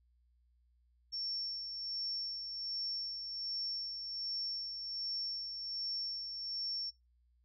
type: tone with tremolo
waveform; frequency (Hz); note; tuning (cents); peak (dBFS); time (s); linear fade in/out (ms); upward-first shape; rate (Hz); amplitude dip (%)
sine; 5450; F8; -43; -35; 1.12-6.91; 20; sine; 1.3; 45
effects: noise-tail reverb RT60 0.2 s tail -22 dB re dry + added 60 Hz sine -68 dBFS peak until 7.44 s